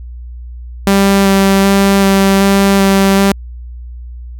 sawtooth tone with vibrato, 196 Hz, G3, in tune, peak -3 dBFS, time 0.87-3.32 s, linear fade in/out 2 ms, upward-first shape square, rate 1.3 Hz, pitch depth 9 cents each way, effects added 60 Hz sine -25 dBFS peak until 4.39 s

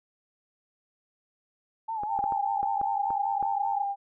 sine tone with vibrato, 864 Hz, A5, 32 cents flat, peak -29 dBFS, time 1.88-3.84 s, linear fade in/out 10 ms, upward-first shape sine, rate 5.1 Hz, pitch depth 87 cents each way
clicks, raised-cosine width 1 ms, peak -24 dBFS, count 8, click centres 2.035 / 2.19 / 2.24 / 2.323 / 2.63 / 2.814 / 3.105 / 3.427 s
sine tone, 799 Hz, G5, 33 cents sharp, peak -27 dBFS, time 2.08-3.96 s, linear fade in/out 50 ms
effects none

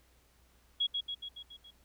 sine tone with echo, 3322 Hz, G#7, in tune, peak -27 dBFS, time 0.8-0.87 s, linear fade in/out 10 ms, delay 140 ms, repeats 6, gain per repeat -4 dB, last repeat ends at 1.71 s, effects added 60 Hz sine -66 dBFS peak until 1.84 s + pink hiss -68 dBFS RMS until 1.84 s

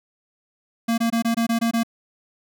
square tone bursts, 230.4 Hz, A#3, 20 cents flat, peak -19 dBFS, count 8, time 0.88-1.834 s, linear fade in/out 10 ms, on 100 ms, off 22 ms, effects none

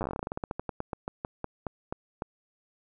slowing click train, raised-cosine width 1 ms, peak -18 dBFS, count 27, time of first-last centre 0.01-2.221 s, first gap 9 ms, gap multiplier 1.15, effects none

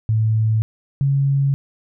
sine tone pair in turn, 110 / 138.59 Hz, A2 / C#3, 0 / 0 cents, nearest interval major third, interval 400 cents, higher second, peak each -14 dBFS, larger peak neither, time 0.09-0.62 / 1.01-1.54 s, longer neither, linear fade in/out 0 ms, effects none

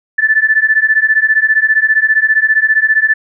sine beating tone pair, 1745 / 1760 Hz, A6 / A6, -15 / 0 cents, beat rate 15 Hz, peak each -11 dBFS, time 0.18-3.14 s, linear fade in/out 10 ms, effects none

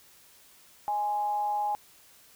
sine tone with frequency modulation, 830 Hz, G#5, 1 cent flat, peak -26 dBFS, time 0.88-1.75 s, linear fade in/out 0 ms, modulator 212 Hz, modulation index 0.24, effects white hiss -57 dBFS RMS until 2.35 s

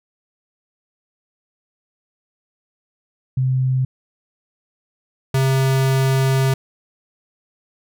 sine / square tone pair in turn, 129.9 / 133.47 Hz, C3 / C3, -12 / +35 cents, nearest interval unison, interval 47 cents, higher second, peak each -15 dBFS, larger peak neither, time 3.37-3.85 / 5.34-6.54 s, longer second, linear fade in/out 5 ms, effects none

